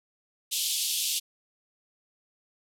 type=band-pass noise; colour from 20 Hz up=pink; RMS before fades=-29 dBFS; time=0.51-1.2 s; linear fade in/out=20 ms; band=2900 to 14000 Hz; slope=48 dB/octave; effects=none